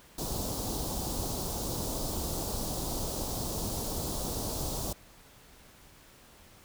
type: band-stop noise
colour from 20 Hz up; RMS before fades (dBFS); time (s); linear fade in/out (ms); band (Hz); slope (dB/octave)
pink; -34; 0.18-4.93; 5; 960 to 4100; 24
effects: pink hiss -56 dBFS RMS until 6.64 s